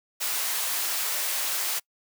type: high-pass noise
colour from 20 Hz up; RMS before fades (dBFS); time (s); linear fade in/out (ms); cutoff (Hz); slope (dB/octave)
white; -28; 0.2-1.8; 20; 600; 12
effects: noise-tail reverb RT60 0.1 s tail -26 dB re dry